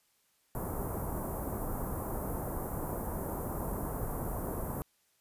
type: band-stop noise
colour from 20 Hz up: pink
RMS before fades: -36 dBFS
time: 0.55-4.82 s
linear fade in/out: 0 ms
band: 1100 to 12000 Hz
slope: 24 dB/octave
effects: white hiss -72 dBFS RMS until 5.2 s + resampled to 32000 Hz